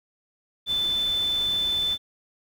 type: tone in noise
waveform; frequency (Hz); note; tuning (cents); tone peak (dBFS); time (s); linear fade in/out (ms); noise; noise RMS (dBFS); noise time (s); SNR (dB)
sine; 3520; A7; 0; -22; 0.66-1.98; 50; pink; -40; 0.66-1.98; +15
effects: none